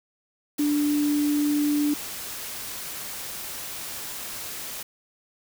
sine tone in noise, 293.7 Hz, D4, in tune, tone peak -20 dBFS, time 0.59-1.94 s, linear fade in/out 5 ms, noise white, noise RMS -35 dBFS, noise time 0.58-4.83 s, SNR +12 dB, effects none

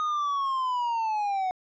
triangle linear sweep, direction down, 1244.5 to 733 Hz, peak -23 dBFS, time 0-1.51 s, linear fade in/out 0 ms, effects resampled to 16000 Hz

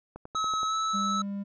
click train, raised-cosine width 1 ms, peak -27 dBFS, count 6, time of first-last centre 0.16-0.632 s, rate 10.6 Hz
square tone with pitch glide, 1287 to 1305.7 Hz, E6 to E6, -42 to -17 cents, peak -27 dBFS, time 0.35-1.22 s, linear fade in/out 5 ms, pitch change +25 cents, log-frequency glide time 0.67-0.74 s
triangle tone, 200 Hz, G3, 35 cents sharp, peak -29 dBFS, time 0.93-1.44 s, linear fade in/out 20 ms
effects resampled to 16000 Hz

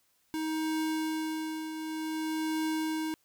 square tone with tremolo, 315.2 Hz, D#4, 23 cents sharp, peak -29 dBFS, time 0.34-3.14 s, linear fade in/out 0 ms, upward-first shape triangle, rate 0.54 Hz, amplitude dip 60%, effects white hiss -71 dBFS RMS until 3.24 s

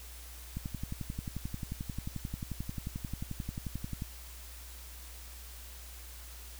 click train, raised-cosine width 5 ms, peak -24 dBFS, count 40, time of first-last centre 0.57-4.021 s, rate 11.3 Hz, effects added 60 Hz sine -47 dBFS peak until 6.59 s + white hiss -51 dBFS RMS until 6.59 s

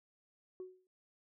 sine tone with exponential decay, 370 Hz, F#4, in tune, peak -39 dBFS, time 0.6-0.87 s, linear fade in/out 1 ms, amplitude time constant 58 ms, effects tanh soft clip ceiling -38 dBFS

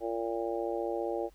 harmonic tone, 114.8 Hz, A#2, 26 cents flat, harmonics 3 / 4 / 5 / 6 / 7, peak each -35 / -36 / -36 / -43 / -39 dBFS, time 0-1.3 s, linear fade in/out 50 ms, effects added 49 Hz sine -58 dBFS peak until 1.34 s + pink hiss -66 dBFS RMS until 1.34 s

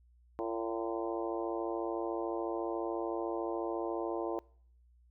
harmonic tone with a mistuned harmonic, 113.9 Hz, A#2, 40 cents flat, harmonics 3 / 4 / 5 / 6 / 7 / 8 / 9, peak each -37 / -39 / -41 / -43 / -44 / -45 / -46 dBFS, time 0.39-4.39 s, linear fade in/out 0 ms, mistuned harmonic 7, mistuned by -42 cents, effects noise-tail reverb RT60 0.6 s tail -24 dB re dry + added 60 Hz sine -61 dBFS peak until 5.1 s

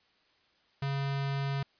square tone with notch filter, 138.59 Hz, C#3, in tune, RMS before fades -32 dBFS, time 0.82-1.63 s, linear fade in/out 5 ms, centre 300 Hz, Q 0.71, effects white hiss -68 dBFS RMS until 1.79 s + resampled to 11025 Hz

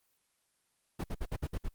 brown noise bursts, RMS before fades -33 dBFS, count 7, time 0.99-1.688 s, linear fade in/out 10 ms, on 50 ms, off 58 ms, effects white hiss -75 dBFS RMS until 1.74 s + Opus 24 kbps

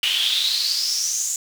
brown noise with high-pass filter sweep, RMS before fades -22 dBFS, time 0.03-1.36 s, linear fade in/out 2 ms, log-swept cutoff 2900 to 7200 Hz, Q 8.3, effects none

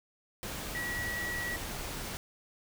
sine tone in noise, 1929 Hz, B6, 41 cents flat, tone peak -34 dBFS, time 0.75-1.56 s, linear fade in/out 0 ms, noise pink, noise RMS -39 dBFS, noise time 0.43-2.17 s, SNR +2 dB, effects none

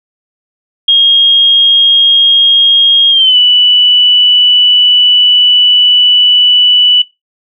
sine tone with pitch glide, 3253 to 2966 Hz, G#7 to F#7, -37 to +4 cents, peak -3 dBFS, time 0.88-7.02 s, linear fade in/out 5 ms, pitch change -159 cents, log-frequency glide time 3.1-3.37 s, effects noise-tail reverb RT60 0.2 s tail -19 dB re dry

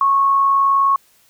sine tone with amplitude modulation, 1100 Hz, C#6, 14 cents flat, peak -10 dBFS, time 0.01-0.96 s, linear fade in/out 2 ms, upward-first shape sine, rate 59.8 Hz, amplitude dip 30%, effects white hiss -55 dBFS RMS until 1.29 s

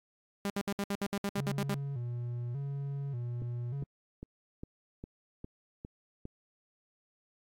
sawtooth tone bursts, 200.5 Hz, G3, 39 cents sharp, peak -27 dBFS, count 12, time 0.45-1.743 s, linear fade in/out 0 ms, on 50 ms, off 63 ms
triangle tone with vibrato, 129.8 Hz, C3, 13 cents flat, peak -32 dBFS, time 1.37-3.84 s, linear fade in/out 5 ms, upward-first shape square, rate 0.85 Hz, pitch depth 130 cents each way
click train, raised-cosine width 3 ms, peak -29 dBFS, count 8, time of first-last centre 3.42-6.254 s, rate 2.47 Hz
effects AAC 48 kbps

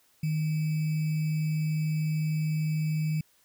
sine tone with sample-and-hold, 155.56 Hz, D#3, in tune, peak -25 dBFS, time 0.23-3.21 s, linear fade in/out 5 ms, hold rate 2450 Hz, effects white hiss -65 dBFS RMS until 3.44 s

